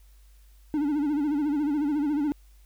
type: tone with vibrato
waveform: triangle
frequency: 293.7 Hz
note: D4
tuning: in tune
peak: -21 dBFS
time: 0.74-2.32 s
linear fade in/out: 0 ms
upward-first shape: sine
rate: 14 Hz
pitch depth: 92 cents each way
effects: added 50 Hz sine -51 dBFS peak until 2.65 s + white hiss -65 dBFS RMS until 2.65 s